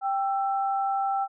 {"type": "tone pair together", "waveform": "sine", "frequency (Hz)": [786, 1331.4], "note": ["G5", "E6"], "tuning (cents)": [4, 17], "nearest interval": "major sixth", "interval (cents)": 913, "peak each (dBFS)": [-24, -32], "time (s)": [0.01, 1.28], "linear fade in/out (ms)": 50, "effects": []}